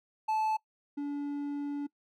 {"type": "tone pair in turn", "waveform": "triangle", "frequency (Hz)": [871, 287.2], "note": ["A5", "D4"], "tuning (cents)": [-18, -39], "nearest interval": "octave + perfect fifth", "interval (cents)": 1921, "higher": "first", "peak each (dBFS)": [-25, -30], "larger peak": "first", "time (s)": [[0.28, 0.57], [0.97, 1.87]], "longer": "second", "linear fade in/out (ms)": 10, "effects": ["noise-tail reverb RT60 0.1 s tail -22 dB re dry"]}